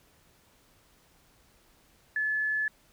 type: tone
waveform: sine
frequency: 1724 Hz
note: A6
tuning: 36 cents flat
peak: -26 dBFS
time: 2.16-2.68 s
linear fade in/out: 2 ms
effects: pink hiss -63 dBFS RMS until 2.92 s